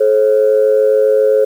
sine tone pair together, 430 / 537.4 Hz, A4 / C5, -40 / +46 cents, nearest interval major third, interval 386 cents, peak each -10 dBFS, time 0-1.45 s, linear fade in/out 10 ms, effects tanh soft clip ceiling -2 dBFS + 7-bit

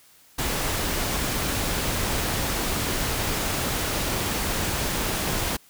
pink noise, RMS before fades -26 dBFS, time 0.38-5.57 s, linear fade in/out 10 ms, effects white hiss -55 dBFS RMS until 5.69 s

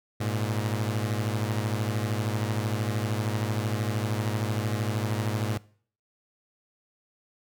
sawtooth beating tone pair, 105.1 / 118.1 Hz, G#2 / A#2, +21 / +23 cents, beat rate 13 Hz, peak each -24 / -27 dBFS, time 0.2-5.58 s, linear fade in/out 10 ms, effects noise-tail reverb RT60 0.5 s tail -21 dB re dry

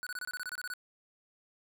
square tone bursts, 1480 Hz, F#6, in tune, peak -37 dBFS, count 12, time 0.03-0.737 s, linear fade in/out 0 ms, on 36 ms, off 25 ms, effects none

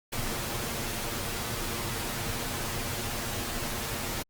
pink noise with comb filter, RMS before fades -33 dBFS, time 0.12-4.23 s, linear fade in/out 10 ms, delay 8.6 ms, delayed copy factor +0.6, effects Opus 48 kbps

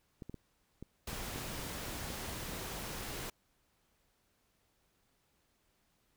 clicks, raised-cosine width 3 ms, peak -32 dBFS, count 9, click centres 0.222 / 0.296 / 0.343 / 0.826 / 1.131 / 1.36 / 1.592 / 1.883 / 2.103 s
pink noise, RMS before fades -42 dBFS, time 1.07-3.3 s, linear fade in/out 5 ms
effects pink hiss -75 dBFS RMS until 6.16 s

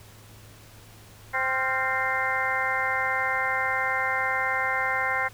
harmonic tone with a mistuned harmonic, 261.6 Hz, C4, in tune, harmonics 2 / 3 / 4 / 5 / 6 / 7 / 8, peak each -35 / -31 / -31 / -32 / -32 / -30 / -29 dBFS, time 1.33-5.29 s, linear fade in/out 20 ms, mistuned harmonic 5, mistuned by +99 cents, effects added 106 Hz sine -50 dBFS peak until 5.33 s + pink hiss -51 dBFS RMS until 5.33 s

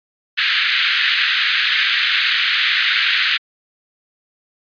pink band-pass noise, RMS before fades -17 dBFS, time 0.37-3.38 s, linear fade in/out 20 ms, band 1500 to 4200 Hz, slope 48 dB/octave, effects resampled to 11025 Hz

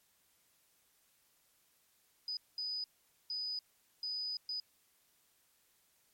sine tone bursts at uneven times, 4978 Hz, D#8, in tune, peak -36 dBFS, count 5, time 2.28-2.37 / 2.58-2.84 / 3.3-3.59 / 4.03-4.37 / 4.49-4.6 s, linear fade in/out 2 ms, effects white hiss -72 dBFS RMS until 6.13 s + MP3 64 kbps

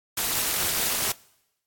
white noise with amplitude modulation, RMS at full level -22 dBFS, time 0.17-1.12 s, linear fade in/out 5 ms, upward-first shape sine, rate 235 Hz, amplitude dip 90%, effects noise-tail reverb RT60 0.9 s tail -23 dB re dry + AAC 64 kbps

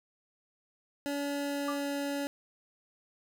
25% pulse tone with pitch glide, 284.7 to 283.1 Hz, C#4 to C#4, +46 to +37 cents, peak -28 dBFS, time 1.06-2.27 s, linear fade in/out 0 ms, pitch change -9 cents, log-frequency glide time 1.4-1.86 s
sine tone with exponential decay, 1174.7 Hz, D6, in tune, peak -30 dBFS, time 1.68-1.85 s, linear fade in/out 5 ms, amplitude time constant 35 ms
effects none

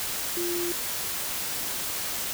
sine tone in noise, 347.9 Hz, F4, 7 cents flat, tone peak -28 dBFS, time 0.37-0.72 s, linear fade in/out 0 ms, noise white, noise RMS -31 dBFS, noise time 0-2.33 s, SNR 0 dB, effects none

